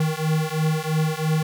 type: beating tone pair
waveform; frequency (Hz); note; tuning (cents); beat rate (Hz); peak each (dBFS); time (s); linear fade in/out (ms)
square; 155.4 / 158.4; D#3 / D#3; -2 / +31; 3; -24; 0-1.43; 5
effects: none